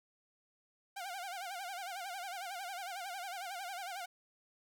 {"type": "tone with vibrato", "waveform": "sawtooth", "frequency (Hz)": 746, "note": "F#5", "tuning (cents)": 14, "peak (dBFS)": -37, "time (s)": [0.96, 4.06], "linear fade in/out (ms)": 10, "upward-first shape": "sine", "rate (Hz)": 11, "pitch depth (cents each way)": 130, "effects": []}